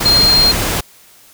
sine tone in noise, 4200 Hz, C8, 6 cents sharp, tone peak -8 dBFS, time 0.05-0.52 s, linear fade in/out 10 ms, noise pink, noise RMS -17 dBFS, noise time 0-0.81 s, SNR +6 dB, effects white hiss -45 dBFS RMS until 1.33 s

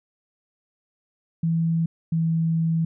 sine tone pair in turn, 164.81 / 163.48 Hz, E3 / E3, 0 / -14 cents, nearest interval unison, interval 14 cents, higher first, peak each -19 dBFS, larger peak neither, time 1.43-1.86 / 2.12-2.85 s, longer second, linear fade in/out 5 ms, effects none

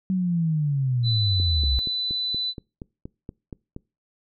sine linear sweep, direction down, 190 to 61 Hz, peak -20 dBFS, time 0.1-1.79 s, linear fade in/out 0 ms
sine tone, 3994 Hz, B7, 19 cents sharp, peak -24 dBFS, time 1.03-2.54 s, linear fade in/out 50 ms
click train, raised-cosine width 3 ms, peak -22 dBFS, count 11, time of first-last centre 1.4-3.764 s, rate 4.23 Hz
effects noise-tail reverb RT60 0.3 s tail -25 dB re dry

